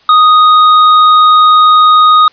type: tone with tanh clipping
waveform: sine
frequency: 1244.5 Hz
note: D#6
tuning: in tune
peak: -4 dBFS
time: 0.09-2.28 s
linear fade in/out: 2 ms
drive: 12 dB
effects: white hiss -45 dBFS RMS until 2.32 s + resampled to 11025 Hz